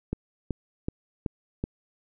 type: click train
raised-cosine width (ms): 3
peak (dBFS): -15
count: 5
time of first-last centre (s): 0.13-1.639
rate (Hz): 2.65
effects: none